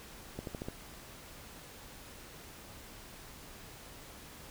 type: accelerating click train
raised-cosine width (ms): 2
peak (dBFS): -25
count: 5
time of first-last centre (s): 0.39-0.685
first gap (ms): 82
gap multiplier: 0.93
effects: pink hiss -51 dBFS RMS until 4.5 s